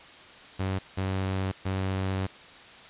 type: tone bursts at uneven times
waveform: sawtooth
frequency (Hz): 95.2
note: F#2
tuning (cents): +50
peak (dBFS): -23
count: 3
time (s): 0.59-0.79 / 0.97-1.52 / 1.65-2.27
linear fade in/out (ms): 10
effects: white hiss -48 dBFS RMS until 2.89 s + resampled to 8000 Hz